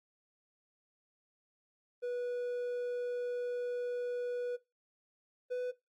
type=tone pair in turn; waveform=triangle; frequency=488.8 / 497.3 Hz; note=B4 / B4; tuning=-18 / +12 cents; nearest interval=unison; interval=30 cents; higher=second; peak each=-32 / -31 dBFS; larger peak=second; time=2.02-4.57 / 5.5-5.72 s; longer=first; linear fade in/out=20 ms; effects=noise-tail reverb RT60 0.2 s tail -17 dB re dry + AAC 64 kbps